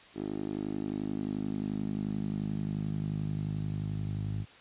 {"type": "tone with band-pass filter sweep", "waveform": "10% pulse", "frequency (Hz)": 51.4, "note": "G#1", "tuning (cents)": -17, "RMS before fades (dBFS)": -34, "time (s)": [0.14, 4.46], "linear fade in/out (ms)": 50, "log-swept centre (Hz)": [350, 110], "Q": 2.4, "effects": ["white hiss -54 dBFS RMS until 4.6 s", "resampled to 8000 Hz"]}